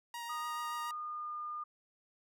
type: tone with vibrato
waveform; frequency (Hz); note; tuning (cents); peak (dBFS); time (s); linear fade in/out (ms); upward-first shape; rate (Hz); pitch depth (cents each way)
sawtooth; 943; A#5; +20; -37; 0.14-0.91; 2; sine; 7; 13
type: tone with pitch glide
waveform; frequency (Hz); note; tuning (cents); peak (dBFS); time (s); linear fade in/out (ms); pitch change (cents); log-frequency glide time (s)
sine; 1234 to 1212.1; D#6 to D#6; -15 to -46; -38; 0.29-1.64; 10; -31; 0.45-1.36
effects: none